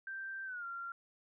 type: tone with pitch glide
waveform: sine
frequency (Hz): 1568 to 1380.9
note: G6 to F6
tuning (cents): 0 to -20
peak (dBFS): -40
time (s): 0.07-0.92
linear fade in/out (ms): 2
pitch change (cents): -220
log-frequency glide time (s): 0.45-0.65
effects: none